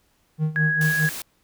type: tone with tremolo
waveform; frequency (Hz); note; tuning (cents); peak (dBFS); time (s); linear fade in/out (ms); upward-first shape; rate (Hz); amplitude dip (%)
triangle; 155.56; D#3; 0; -16; 0.38-1.1; 50; sine; 4.8; 85
type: tone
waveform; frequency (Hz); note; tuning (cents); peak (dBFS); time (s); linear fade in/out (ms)
sine; 1661; G#6; 0; -20; 0.56-1.09; 0
type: noise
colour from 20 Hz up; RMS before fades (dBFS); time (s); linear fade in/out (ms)
white; -33; 0.81-1.22; 2
effects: pink hiss -65 dBFS RMS until 1.43 s